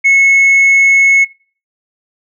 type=tone; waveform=sine; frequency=2191 Hz; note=C#7; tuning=21 cents flat; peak=-3 dBFS; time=0.04-1.25 s; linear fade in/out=20 ms; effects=noise-tail reverb RT60 0.4 s tail -21 dB re dry + tanh soft clip ceiling -4 dBFS